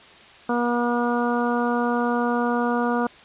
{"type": "harmonic tone", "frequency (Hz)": 240, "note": "B3", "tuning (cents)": -49, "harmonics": [1, 2, 3, 4, 5, 6], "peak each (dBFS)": [-23, -26, -28, -29, -30, -31], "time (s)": [0.49, 3.07], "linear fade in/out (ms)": 5, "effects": ["white hiss -47 dBFS RMS until 3.24 s", "resampled to 8000 Hz"]}